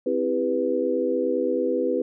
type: chord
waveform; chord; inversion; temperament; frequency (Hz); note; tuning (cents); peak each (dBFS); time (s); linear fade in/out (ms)
sine; C major seventh; none; equal with one note detuned; 261.6 / 329.6 / 399.1 / 493.9; C4 / E4 / G4 / B4; 0 / 0 / +31 / 0; -28 / -28 / -27 / -24; 0.06-2.02; 5
effects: none

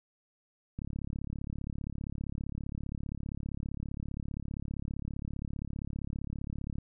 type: click train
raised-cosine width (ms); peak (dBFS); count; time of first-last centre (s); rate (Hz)
5; -25; 212; 0.79-6.784; 35.2
effects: none

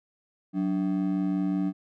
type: ring-modulated tone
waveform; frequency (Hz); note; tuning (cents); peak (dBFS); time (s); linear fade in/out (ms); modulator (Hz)
triangle; 238; A#3; +36; -19; 0.53-1.73; 50; 52.7
effects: none

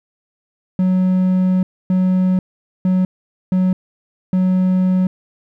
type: tone bursts at uneven times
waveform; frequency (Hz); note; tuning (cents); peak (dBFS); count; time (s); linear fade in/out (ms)
triangle; 185; F#3; 0; -10; 5; 0.79-1.63 / 1.9-2.39 / 2.85-3.05 / 3.52-3.73 / 4.33-5.07; 2
effects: none

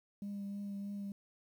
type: tone with vibrato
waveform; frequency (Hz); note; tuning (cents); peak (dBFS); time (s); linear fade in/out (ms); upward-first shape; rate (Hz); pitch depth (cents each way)
sine; 200.9; G3; +43; -37; 0.22-1.12; 2; triangle; 3.2; 18
effects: tanh soft clip ceiling -37 dBFS + 11-bit

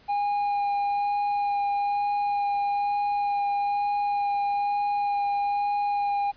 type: tone with vibrato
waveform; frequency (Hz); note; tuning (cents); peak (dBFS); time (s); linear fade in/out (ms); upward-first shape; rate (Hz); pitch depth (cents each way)
triangle; 814; G#5; -35; -21; 0.08-6.32; 20; sine; 1.1; 9
effects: pink hiss -56 dBFS RMS until 6.36 s + resampled to 11025 Hz

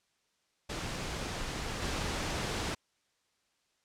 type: noise with level steps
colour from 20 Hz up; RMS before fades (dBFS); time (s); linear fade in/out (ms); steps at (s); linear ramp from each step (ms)
pink; -37 / -34; 0.69-2.75; 10; 1.82; 2
effects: white hiss -75 dBFS RMS until 3.84 s + low-pass 7000 Hz 12 dB/octave

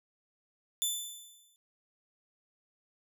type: tone with exponential decay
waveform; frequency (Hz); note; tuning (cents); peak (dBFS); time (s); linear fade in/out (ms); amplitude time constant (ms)
15% pulse; 3517; A7; -1; -20; 0.82-1.56; 0; 160
effects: none

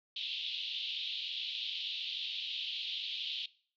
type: band-pass noise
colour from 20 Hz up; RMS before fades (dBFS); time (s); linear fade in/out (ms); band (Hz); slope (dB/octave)
white; -39; 0.16-3.46; 5; 2900 to 3800; 48
effects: noise-tail reverb RT60 0.5 s tail -21 dB re dry

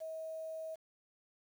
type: tone with quantisation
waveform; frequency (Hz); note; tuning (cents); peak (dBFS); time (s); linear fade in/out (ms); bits
sine; 640; D#5; +49; -40; 0-0.76; 20; 10
effects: none

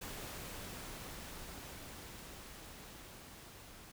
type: noise with level ramp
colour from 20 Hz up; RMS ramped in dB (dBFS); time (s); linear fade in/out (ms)
pink; -45 to -55; 0.01-3.92; 10
effects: none

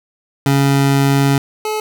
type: tone pair in turn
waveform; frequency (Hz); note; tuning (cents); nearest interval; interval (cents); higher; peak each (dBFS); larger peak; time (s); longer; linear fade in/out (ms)
25% pulse; 138.59 / 429.7; C#3 / A4; 0 / -41; octave + minor sixth; 1959; second; -7 / -14; first; 0.46-1.38 / 1.65-1.8; first; 2
effects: none

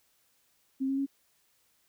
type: tone with pitch steps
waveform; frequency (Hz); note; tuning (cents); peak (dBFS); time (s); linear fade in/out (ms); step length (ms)
sine; 266.6 / 270.9 / 275.4; C4 / C#4 / C#4; +33 / -40 / -11; -27; 0.8-1.064; 20; 88
effects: white hiss -70 dBFS RMS until 1.88 s

